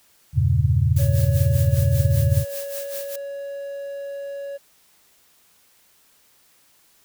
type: chord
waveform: sine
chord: E diminished seventh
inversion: none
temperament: equal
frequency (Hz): 82.41 / 98 / 116.54 / 138.59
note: E2 / G2 / Bb2 / Db3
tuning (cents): 0 / 0 / 0 / 0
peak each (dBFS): -21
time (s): 0.33-2.45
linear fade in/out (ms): 50
type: noise with tremolo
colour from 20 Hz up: blue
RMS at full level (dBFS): -32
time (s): 0.96-3.16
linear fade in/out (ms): 5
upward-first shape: sine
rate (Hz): 5.1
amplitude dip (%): 75
type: tone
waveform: triangle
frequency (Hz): 560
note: C#5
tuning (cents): +18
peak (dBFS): -27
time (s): 0.98-4.58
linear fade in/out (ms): 20
effects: white hiss -58 dBFS RMS until 7.04 s